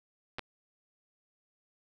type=clicks; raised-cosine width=0.3 ms; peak=-21 dBFS; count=2; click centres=0.385 / 0.393 s; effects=none